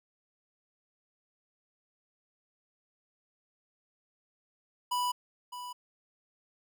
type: tone with echo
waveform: square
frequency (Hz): 986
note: B5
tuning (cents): -3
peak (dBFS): -29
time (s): 4.91-5.12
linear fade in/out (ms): 10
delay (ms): 610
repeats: 1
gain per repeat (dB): -11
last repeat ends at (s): 5.73
effects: none